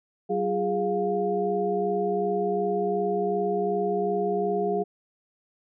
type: tone cluster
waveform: sine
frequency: 189.6 / 349 / 411.7 / 705 Hz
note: F#3 / F4 / G#4 / F5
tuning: +43 / -1 / -15 / +16 cents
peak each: -31 / -34 / -25 / -29 dBFS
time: 0.29-4.84 s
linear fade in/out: 20 ms
effects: none